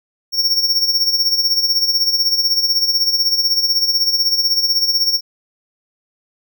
square tone with tremolo, 5500 Hz, F8, 27 cents flat, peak -11 dBFS, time 0.32-5.21 s, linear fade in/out 50 ms, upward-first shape sine, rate 16 Hz, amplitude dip 65%, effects none

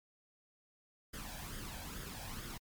pink noise with flanger, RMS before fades -45 dBFS, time 1.13-2.58 s, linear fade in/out 10 ms, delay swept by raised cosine 0.59 to 1.27 ms, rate 2.3 Hz, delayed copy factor +0.6, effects MP3 96 kbps

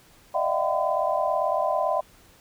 sine tone cluster, 595 / 633 / 682 / 760 / 1014 Hz, D5 / D#5 / F5 / F#5 / B5, +22 / +30 / -41 / +46 / +45 cents, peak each -28 dBFS, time 0.34-2.01 s, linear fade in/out 10 ms, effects pink hiss -55 dBFS RMS until 2.4 s

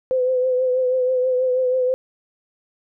sine tone with vibrato, 509 Hz, C5, 48 cents flat, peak -16 dBFS, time 0.11-1.94 s, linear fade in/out 0 ms, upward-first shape triangle, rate 6.2 Hz, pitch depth 41 cents each way, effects none

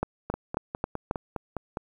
two click trains, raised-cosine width 1 ms, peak -12 / -17 dBFS, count 5 / 8, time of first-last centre 0.03-1.111 / 0.34-1.771 s, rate 3.7 / 4.89 Hz, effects 9-bit

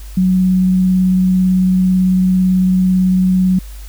sine tone with vibrato, 185.1 Hz, F#3, 1 cent sharp, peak -9 dBFS, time 0.17-3.59 s, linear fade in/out 5 ms, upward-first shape sine, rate 18 Hz, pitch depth 10 cents each way, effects added 50 Hz sine -28 dBFS peak until 3.88 s + white hiss -42 dBFS RMS until 3.88 s

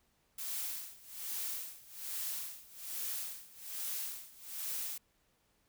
blue noise with tremolo, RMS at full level -38 dBFS, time 0.38-4.98 s, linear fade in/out 5 ms, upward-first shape sine, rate 1.2 Hz, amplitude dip 90%, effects pink hiss -74 dBFS RMS until 5.68 s

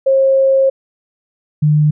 sine tone pair in turn, 537 / 150.69 Hz, C5 / D3, +45 / +45 cents, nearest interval octave + minor seventh, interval 2200 cents, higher first, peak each -8 dBFS, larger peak neither, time 0.06-0.7 / 1.62-1.91 s, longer first, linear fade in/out 10 ms, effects none

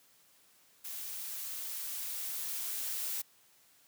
blue noise with level ramp, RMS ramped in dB -42 to -36 dBFS, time 0.84-3.22 s, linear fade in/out 10 ms, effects white hiss -65 dBFS RMS until 3.87 s + high-pass 80 Hz 12 dB/octave

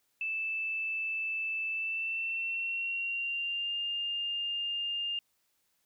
sine tone with pitch glide, 2637 to 2810 Hz, E7 to F7, 0 to +10 cents, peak -31 dBFS, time 0.21-5.19 s, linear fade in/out 2 ms, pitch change +110 cents, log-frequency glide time 1.7-3.74 s, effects white hiss -75 dBFS RMS until 5.85 s

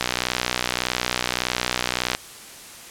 click train, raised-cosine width 0.2 ms, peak -3 dBFS, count 133, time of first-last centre 0.01-2.149 s, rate 61.7 Hz, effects white hiss -41 dBFS RMS until 2.9 s + low-pass 11000 Hz 12 dB/octave

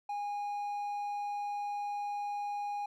triangle tone, 820 Hz, G#5, 22 cents flat, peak -32 dBFS, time 0.09-2.86 s, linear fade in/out 5 ms, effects none

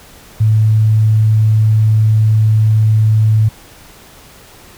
sine tone, 108.9 Hz, A2, 17 cents flat, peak -7 dBFS, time 0.4-3.49 s, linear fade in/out 10 ms, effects pink hiss -40 dBFS RMS until 4.77 s

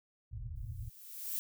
white low-pass noise, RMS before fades -42 dBFS, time 0.31-0.9 s, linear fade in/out 20 ms, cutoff 130 Hz, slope 96 dB/octave
violet noise with exponential growth, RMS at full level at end -35 dBFS, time 0.56-1.39 s, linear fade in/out 0 ms, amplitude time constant 180 ms
effects none

